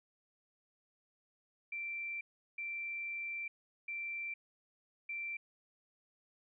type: tone bursts at uneven times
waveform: sine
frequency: 2349 Hz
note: D7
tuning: in tune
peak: -38 dBFS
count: 4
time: 1.72-2.21 / 2.58-3.48 / 3.88-4.34 / 5.09-5.37 s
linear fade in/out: 5 ms
effects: none